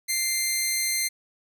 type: tone with amplitude modulation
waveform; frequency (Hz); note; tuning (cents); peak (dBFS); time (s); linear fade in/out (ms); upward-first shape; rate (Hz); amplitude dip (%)
10% pulse; 2089; C7; -3; -13; 0.08-1.09; 20; sine; 262; 30
effects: none